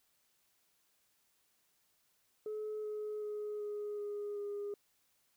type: tone with pitch steps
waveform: sine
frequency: 427.7 / 423.8 / 419.9 / 416 / 412.2 / 408.4 Hz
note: A4 / G#4 / G#4 / G#4 / G#4 / G#4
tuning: -49 / +35 / +19 / +3 / -13 / -29 cents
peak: -36 dBFS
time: 2.46-4.74 s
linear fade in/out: 2 ms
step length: 380 ms
effects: tanh soft clip ceiling -35 dBFS + white hiss -75 dBFS RMS until 5.36 s